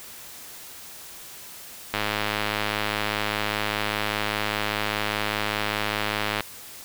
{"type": "click train", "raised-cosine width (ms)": 0.3, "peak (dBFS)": -8, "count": 470, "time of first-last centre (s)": [1.94, 6.407], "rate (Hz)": 105, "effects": ["white hiss -42 dBFS RMS until 6.84 s"]}